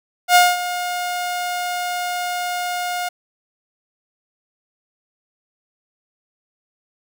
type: tone with ADSR envelope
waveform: sawtooth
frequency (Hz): 714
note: F5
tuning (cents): +38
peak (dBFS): -4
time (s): 0.28-3.09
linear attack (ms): 73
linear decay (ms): 210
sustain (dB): -14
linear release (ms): 8
effects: none